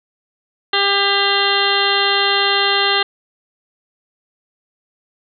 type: harmonic tone with a mistuned harmonic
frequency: 399 Hz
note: G4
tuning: 31 cents sharp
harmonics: 1 / 2 / 3 / 4 / 5 / 7 / 8 / 9 / 10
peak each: -22 / -22 / -22 / -22 / -22 / -22 / -22 / -22 / -22 dBFS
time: 0.73-3.03 s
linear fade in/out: 5 ms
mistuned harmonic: 10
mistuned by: +57 cents
effects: none